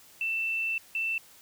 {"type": "tone pair in turn", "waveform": "sine", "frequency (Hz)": [2670, 2670], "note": ["E7", "E7"], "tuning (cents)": [22, 22], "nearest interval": "unison", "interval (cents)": 0, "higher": "neither", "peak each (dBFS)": -27, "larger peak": "neither", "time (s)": [[0.21, 0.78], [0.95, 1.18]], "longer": "first", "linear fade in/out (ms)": 2, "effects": ["white hiss -55 dBFS RMS until 1.41 s"]}